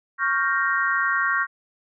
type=chord; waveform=sine; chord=G half-diminished seventh; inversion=second; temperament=equal; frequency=1108.7 / 1396.9 / 1568 / 1864.7 Hz; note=Db6 / F6 / G6 / Bb6; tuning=0 / 0 / 0 / 0 cents; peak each=-25 dBFS; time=0.18-1.47 s; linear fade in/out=50 ms; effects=none